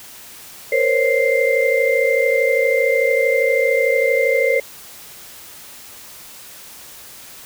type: tone cluster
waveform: sine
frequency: 465.2 / 517 / 550 / 2092 Hz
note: A#4 / C5 / C#5 / C7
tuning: -4 / -21 / -14 / -1 cents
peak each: -19 dBFS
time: 0.72-4.6 s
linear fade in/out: 5 ms
effects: white hiss -39 dBFS RMS until 7.45 s

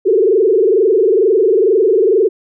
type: tone with frequency modulation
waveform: sine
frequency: 410.6 Hz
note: G#4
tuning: 20 cents flat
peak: -8 dBFS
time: 0.05-2.29 s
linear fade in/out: 20 ms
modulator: 22.2 Hz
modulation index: 2.3
effects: none

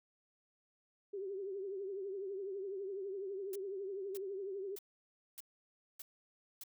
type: tone with vibrato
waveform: sine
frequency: 390.4 Hz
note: G4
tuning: 7 cents flat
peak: -39 dBFS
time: 1.13-4.76 s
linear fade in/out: 10 ms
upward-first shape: triangle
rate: 12 Hz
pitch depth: 100 cents each way
type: noise bursts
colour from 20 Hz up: blue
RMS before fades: -48 dBFS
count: 6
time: 3.53-6.636 s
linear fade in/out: 2 ms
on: 26 ms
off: 590 ms
effects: none

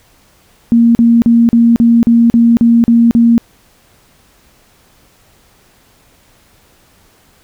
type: tone bursts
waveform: sine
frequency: 233.1 Hz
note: A#3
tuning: in tune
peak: -4 dBFS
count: 10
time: 0.72-3.38 s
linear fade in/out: 0 ms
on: 230 ms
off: 40 ms
effects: pink hiss -49 dBFS RMS until 7.43 s

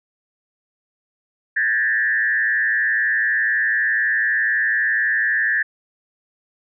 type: tone with frequency modulation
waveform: sine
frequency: 1746 Hz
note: A6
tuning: 14 cents flat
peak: -16 dBFS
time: 1.56-5.63 s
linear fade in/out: 10 ms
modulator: 112 Hz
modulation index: 1.1
effects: none

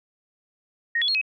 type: tone with pitch steps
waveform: sine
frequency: 1865 / 3386 / 4278 / 2548 Hz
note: A#6 / G#7 / C8 / D#7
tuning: 0 / +33 / +38 / +41 cents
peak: -20 dBFS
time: 0.95-1.214 s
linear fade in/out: 5 ms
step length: 66 ms
effects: none

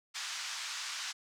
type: band-pass noise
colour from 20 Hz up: white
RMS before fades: -40 dBFS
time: 0.14-1.13 s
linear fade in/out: 20 ms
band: 1000 to 6500 Hz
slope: 24 dB/octave
effects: none

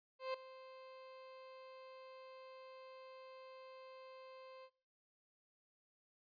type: tone with ADSR envelope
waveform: 30% pulse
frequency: 522 Hz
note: C5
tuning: 4 cents flat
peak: -35 dBFS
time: 0.19-4.7 s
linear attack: 150 ms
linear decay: 5 ms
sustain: -17 dB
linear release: 62 ms
effects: noise-tail reverb RT60 0.4 s tail -21 dB re dry + resampled to 11025 Hz

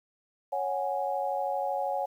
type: chord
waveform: sine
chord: C# suspended fourth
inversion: none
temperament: equal with one note detuned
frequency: 554.4 / 737.9 / 830.6 Hz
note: C#5 / F#5 / G#5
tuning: 0 / -5 / 0 cents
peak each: -32 dBFS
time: 0.52-2.06 s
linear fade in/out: 10 ms
effects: 10-bit

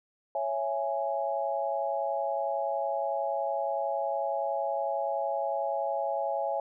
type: chord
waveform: sine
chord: C# minor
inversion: none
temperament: just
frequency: 554.4 / 665.2 / 831.5 Hz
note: C#5 / E5 / G#5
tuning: 0 / +16 / +2 cents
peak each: -32 / -32 / -32 dBFS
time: 0.35-6.6 s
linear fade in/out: 2 ms
effects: none

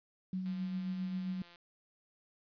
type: tone with tremolo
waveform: sine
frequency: 186.1 Hz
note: F#3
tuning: 10 cents sharp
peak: -33 dBFS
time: 0.33-1.42 s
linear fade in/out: 2 ms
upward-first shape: sine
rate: 7.5 Hz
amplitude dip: 35%
type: click train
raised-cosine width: 0.2 ms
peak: -40 dBFS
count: 191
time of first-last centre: 0.46-1.558 s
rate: 173 Hz
effects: resampled to 11025 Hz + 11-bit

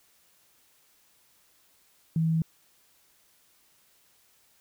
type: tone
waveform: sine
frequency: 161.9 Hz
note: E3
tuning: 31 cents flat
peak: -22 dBFS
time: 2.16-2.42 s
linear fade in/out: 2 ms
effects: white hiss -64 dBFS RMS until 4.6 s

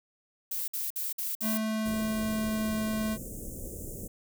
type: noise bursts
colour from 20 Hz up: violet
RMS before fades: -33 dBFS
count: 5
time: 0.51-1.576 s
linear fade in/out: 5 ms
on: 170 ms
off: 54 ms
type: tone with pitch glide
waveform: square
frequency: 218.6 to 217 Hz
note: A3 to A3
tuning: -11 to -24 cents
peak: -29 dBFS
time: 1.41-3.18 s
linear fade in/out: 50 ms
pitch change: -13 cents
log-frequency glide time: 1.53-2.81 s
type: band-stop noise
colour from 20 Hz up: pink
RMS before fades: -40 dBFS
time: 1.85-4.08 s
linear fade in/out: 10 ms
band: 560 to 6800 Hz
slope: 48 dB/octave
effects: none

